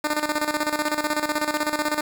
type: tone with tremolo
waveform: 10% pulse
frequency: 301.1 Hz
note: D4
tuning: 43 cents sharp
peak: -12 dBFS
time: 0.04-2.01 s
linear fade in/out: 5 ms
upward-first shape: square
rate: 16 Hz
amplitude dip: 70%
effects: none